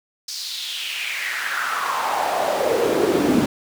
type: noise with high-pass filter sweep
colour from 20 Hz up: brown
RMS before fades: -22 dBFS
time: 0.28-3.46 s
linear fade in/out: 5 ms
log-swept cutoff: 5100 to 240 Hz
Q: 3.9
effects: none